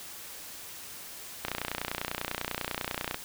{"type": "click train", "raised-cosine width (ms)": 0.3, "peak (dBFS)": -14, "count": 52, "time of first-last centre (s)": [1.45, 3.144], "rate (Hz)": 30.1, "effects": ["white hiss -44 dBFS RMS until 3.24 s"]}